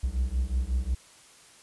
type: beating tone pair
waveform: triangle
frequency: 60.4 / 65.9 Hz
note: B1 / C2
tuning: -38 / +13 cents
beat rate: 5.5 Hz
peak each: -26 dBFS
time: 0.03-0.95 s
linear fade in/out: 10 ms
effects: white hiss -54 dBFS RMS until 1.62 s + resampled to 24000 Hz